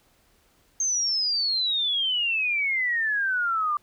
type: exponential sweep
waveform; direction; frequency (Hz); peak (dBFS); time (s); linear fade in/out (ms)
sine; down; 6420 to 1174.7; -22; 0.8-3.77; 2
effects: pink hiss -63 dBFS RMS until 3.82 s